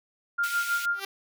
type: tone with tremolo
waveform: sine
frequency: 1401 Hz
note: F6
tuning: 5 cents sharp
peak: -22 dBFS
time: 0.38-1 s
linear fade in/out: 10 ms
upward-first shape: sine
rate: 6.3 Hz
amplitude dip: 70%
type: high-pass noise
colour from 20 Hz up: pink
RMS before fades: -37 dBFS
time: 0.43-0.86 s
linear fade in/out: 10 ms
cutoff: 2000 Hz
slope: 48 dB/octave
type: tone with exponential growth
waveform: 5% pulse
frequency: 392 Hz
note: G4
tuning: in tune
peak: -18 dBFS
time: 0.9-1.05 s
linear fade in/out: 5 ms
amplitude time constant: 32 ms
effects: none